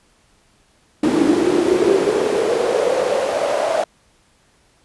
brown noise with high-pass filter sweep, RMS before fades -17 dBFS, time 1.03-3.84 s, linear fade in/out 5 ms, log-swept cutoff 300 to 650 Hz, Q 6.6, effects pink hiss -57 dBFS RMS until 4.84 s + resampled to 24000 Hz

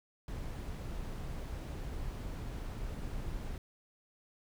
brown noise, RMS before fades -40 dBFS, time 0.28-3.58 s, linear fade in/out 2 ms, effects none

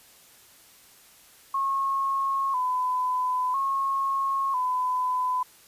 sine tone with vibrato, 1046.5 Hz, C6, in tune, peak -23 dBFS, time 1.54-5.43 s, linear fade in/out 5 ms, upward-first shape square, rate 0.5 Hz, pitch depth 68 cents each way, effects white hiss -54 dBFS RMS until 5.67 s + resampled to 32000 Hz

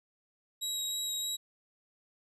25% pulse tone with vibrato, 3838 Hz, A#7, 50 cents sharp, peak -28 dBFS, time 0.61-1.37 s, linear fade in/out 20 ms, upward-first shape sine, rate 3.2 Hz, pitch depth 10 cents each way, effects none

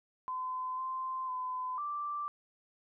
sine tone with pitch steps, 1022 / 1039 / 1015 / 1174 Hz, C6 / C6 / B5 / D6, -41 / -12 / +47 / -1 cents, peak -34 dBFS, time 0.28-2.28 s, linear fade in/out 0 ms, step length 500 ms, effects none

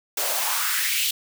white noise with high-pass filter sweep, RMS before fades -24 dBFS, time 0.17-1.11 s, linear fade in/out 5 ms, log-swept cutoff 470 to 3300 Hz, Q 2.9, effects none

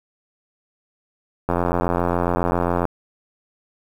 click train, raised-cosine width 1 ms, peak -6 dBFS, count 120, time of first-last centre 1.49-2.853 s, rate 87.3 Hz, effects 7-bit

